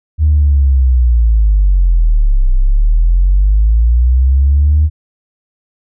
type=linear two-way sweep; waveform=sine; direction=down then up; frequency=77.78 to 30.91 to 77.78 Hz; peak=-5 dBFS; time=0.18-4.9 s; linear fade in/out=50 ms; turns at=2.51 s; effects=tanh soft clip ceiling -2 dBFS